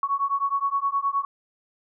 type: beating tone pair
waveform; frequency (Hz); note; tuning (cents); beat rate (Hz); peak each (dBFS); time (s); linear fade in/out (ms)
sine; 1108.7 / 1118.3; C#6 / C#6; 0 / +15; 9.6; -25 / -25; 0.03-1.25; 2
effects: none